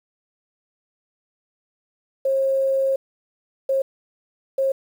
sine tone bursts at uneven times, 538 Hz, C5, 48 cents sharp, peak -17 dBFS, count 3, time 2.25-2.96 / 3.69-3.82 / 4.58-4.72 s, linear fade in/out 5 ms, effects 8-bit

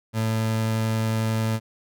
30% pulse tone, 111.1 Hz, A2, 17 cents sharp, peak -19 dBFS, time 0.13-1.6 s, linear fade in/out 50 ms, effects none

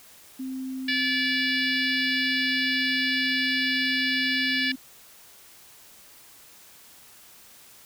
sine tone, 261.6 Hz, C4, in tune, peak -30 dBFS, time 0.39-4.76 s, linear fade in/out 10 ms
harmonic tone, 578 Hz, D5, 28 cents flat, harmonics 3 / 4 / 5 / 6 / 7 / 8 / 9, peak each -27 / -29 / -31 / -33 / -34 / -35 / -36 dBFS, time 0.88-4.72 s, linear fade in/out 5 ms
effects white hiss -51 dBFS RMS until 7.85 s

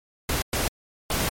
pink noise bursts at uneven times, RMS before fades -25 dBFS, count 3, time 0.29-0.42 / 0.53-0.68 / 1.1-1.29 s, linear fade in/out 2 ms, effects MP3 64 kbps

